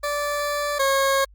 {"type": "tone pair in turn", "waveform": "20% pulse", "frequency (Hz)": [583, 544.6], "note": ["D5", "C#5"], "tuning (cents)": [-13, -31], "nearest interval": "minor second", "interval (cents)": 118, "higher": "first", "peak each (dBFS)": [-18, -13], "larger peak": "second", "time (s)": [[0.03, 0.79], [0.79, 1.25]], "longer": "first", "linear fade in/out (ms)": 10, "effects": ["added 50 Hz sine -47 dBFS peak until 1.34 s", "Opus 32 kbps"]}